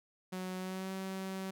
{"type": "tone with pitch glide", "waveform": "sawtooth", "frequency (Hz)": [185, 190.64], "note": ["F#3", "G3"], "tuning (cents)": [0, -48], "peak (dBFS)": -34, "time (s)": [0.32, 1.51], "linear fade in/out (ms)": 10, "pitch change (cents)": 52, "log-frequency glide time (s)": [0.58, 0.91], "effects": []}